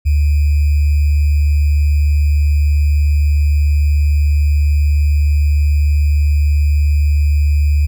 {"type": "tone with sample-and-hold", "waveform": "sine", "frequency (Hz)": 73.42, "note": "D2", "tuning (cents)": 0, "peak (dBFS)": -9, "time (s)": [0.05, 7.87], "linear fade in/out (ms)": 20, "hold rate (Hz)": 2450, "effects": []}